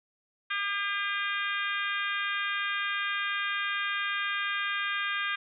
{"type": "harmonic tone", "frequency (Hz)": 402.7, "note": "G4", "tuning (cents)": 47, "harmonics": [3, 4, 5, 6, 7, 8, 9], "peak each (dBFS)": [-35, -32, -37, -36, -42, -39, -42], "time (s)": [0.5, 5.36], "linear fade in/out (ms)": 10, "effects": []}